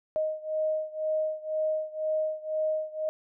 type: beating tone pair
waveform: sine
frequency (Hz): 622.3 / 624.3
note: D#5 / D#5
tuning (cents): 0 / +6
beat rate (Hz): 2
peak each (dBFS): -29 / -31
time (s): 0.16-3.09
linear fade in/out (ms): 0
effects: none